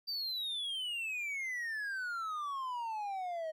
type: exponential sweep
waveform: triangle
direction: down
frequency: 4699 to 622.3 Hz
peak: -34 dBFS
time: 0.07-3.52 s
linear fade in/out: 20 ms
effects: none